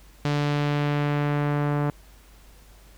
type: tone with low-pass filter sweep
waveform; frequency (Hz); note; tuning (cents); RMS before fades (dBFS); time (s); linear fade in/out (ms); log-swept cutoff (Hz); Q
sawtooth; 146; D3; -10; -24; 0.25-1.9; 0; 4800 to 1300; 1
effects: added 49 Hz sine -49 dBFS peak until 2.97 s + pink hiss -55 dBFS RMS until 2.97 s